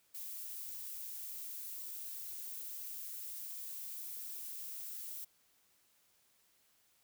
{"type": "noise", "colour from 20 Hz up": "violet", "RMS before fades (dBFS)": -45, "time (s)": [0.14, 5.25], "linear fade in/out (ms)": 10, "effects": ["white hiss -72 dBFS RMS until 7.03 s"]}